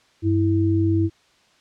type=tone pair together; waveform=sine; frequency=97.2 / 327.5 Hz; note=G2 / E4; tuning=-14 / -11 cents; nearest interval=octave + major sixth; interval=2103 cents; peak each=-19 dBFS; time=0.22-1.1 s; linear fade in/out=50 ms; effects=white hiss -58 dBFS RMS until 1.6 s + low-pass 5000 Hz 12 dB/octave